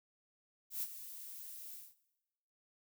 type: noise with ADSR envelope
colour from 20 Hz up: violet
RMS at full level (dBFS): -37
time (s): 0.7-1.95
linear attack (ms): 120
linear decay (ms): 43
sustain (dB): -12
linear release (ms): 210
effects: noise-tail reverb RT60 1.0 s tail -18 dB re dry